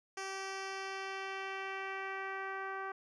10% pulse tone with low-pass filter sweep, 386.5 Hz, G4, 24 cents flat, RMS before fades -41 dBFS, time 0.17-2.92 s, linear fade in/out 5 ms, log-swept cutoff 6800 to 1400 Hz, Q 1.5, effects none

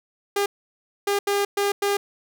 sawtooth tone bursts at uneven times, 403.3 Hz, G4, 49 cents sharp, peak -16 dBFS, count 5, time 0.36-0.46 / 1.07-1.19 / 1.27-1.45 / 1.57-1.72 / 1.82-1.97 s, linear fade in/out 5 ms, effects none

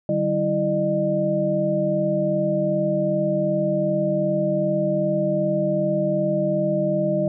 sine tone cluster, 150.7 / 193.3 / 329.2 / 607 Hz, D3 / G3 / E4 / D#5, +45 / -24 / -2 / -43 cents, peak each -27 / -25 / -27 / -21 dBFS, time 0.09-7.28 s, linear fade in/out 2 ms, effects none

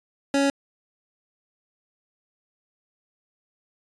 25% pulse tone, 278.1 Hz, C#4, 6 cents sharp, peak -15 dBFS, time 0.34-0.5 s, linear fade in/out 2 ms, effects resampled to 22050 Hz

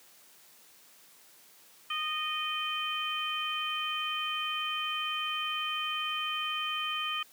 harmonic tone, 618 Hz, D#5, 12 cents flat, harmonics 2 / 3 / 4 / 5, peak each -35 / -43 / -37 / -34 dBFS, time 1.9-7.23 s, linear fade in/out 5 ms, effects white hiss -58 dBFS RMS until 7.32 s + high-pass 150 Hz 12 dB/octave

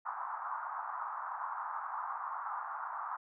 white band-pass noise, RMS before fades -40 dBFS, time 0.05-3.17 s, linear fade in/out 10 ms, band 830 to 1300 Hz, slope 48 dB/octave, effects none

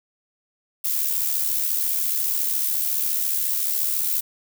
violet noise with amplitude modulation, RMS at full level -21 dBFS, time 0.84-4.21 s, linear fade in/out 10 ms, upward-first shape sine, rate 74.3 Hz, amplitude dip 50%, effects none

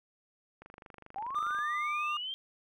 click train, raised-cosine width 0.5 ms, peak -34 dBFS, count 25, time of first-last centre 0.62-1.588 s, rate 24.8 Hz
sine linear sweep, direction up, 753 to 3205 Hz, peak -35 dBFS, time 1.16-2.34 s, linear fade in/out 0 ms
triangle tone, 1200 Hz, D6, 37 cents sharp, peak -30 dBFS, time 1.35-2.17 s, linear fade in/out 2 ms
effects none

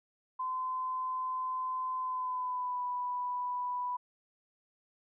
sine tone with pitch glide, 1026 to 988.2 Hz, C6 to B5, -34 to +1 cents, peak -32 dBFS, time 0.39-3.97 s, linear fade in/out 10 ms, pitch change -65 cents, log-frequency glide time 1.99-2.84 s, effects none

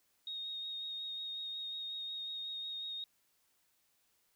sine tone with vibrato, 3729 Hz, A#7, in tune, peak -39 dBFS, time 0.27-3.04 s, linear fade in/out 2 ms, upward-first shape sine, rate 5.5 Hz, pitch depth 15 cents each way, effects white hiss -75 dBFS RMS until 4.35 s

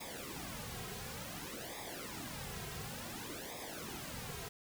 pink noise with flanger, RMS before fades -45 dBFS, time 0-4.49 s, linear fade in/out 10 ms, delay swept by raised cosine 0.68 to 3.48 ms, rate 0.56 Hz, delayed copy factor -0.85, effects none

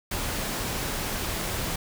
pink noise, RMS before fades -30 dBFS, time 0.11-1.76 s, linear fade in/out 5 ms, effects none

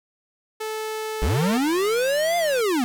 sawtooth tone with pitch glide, 435.7 to 453.9 Hz, A4 to A#4, -17 to -46 cents, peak -23 dBFS, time 0.6-1.58 s, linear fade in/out 10 ms, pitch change +71 cents, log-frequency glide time 1.34-1.42 s
square linear two-way sweep, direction up then down, 49 to 703 to 231.1 Hz, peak -20 dBFS, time 1.22-2.84 s, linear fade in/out 0 ms, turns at 2.37 s
click train, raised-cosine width 0.3 ms, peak -25 dBFS, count 209, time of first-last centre 1.42-2.609 s, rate 175 Hz
effects none

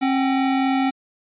square tone pair together, 268.6 / 761.7 Hz, C4 / G5, +46 / -50 cents, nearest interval octave + tritone, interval 1804 cents, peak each -19 / -25 dBFS, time 0.01-0.91 s, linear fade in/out 20 ms, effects resampled to 8000 Hz

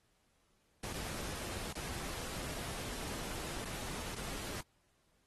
pink noise with dropouts, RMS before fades -43 dBFS, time 0.83-4.61 s, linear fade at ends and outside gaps 5 ms, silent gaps 0.933-0.938 / 1.729-1.753 / 3.646-3.653 / 4.151-4.161 s, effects pink hiss -75 dBFS RMS until 5.26 s + AAC 32 kbps

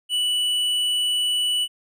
sine tone with hard clipping, 2960 Hz, F#7, in tune, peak -21 dBFS, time 0.09-1.68 s, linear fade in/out 50 ms, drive 7 dB, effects none

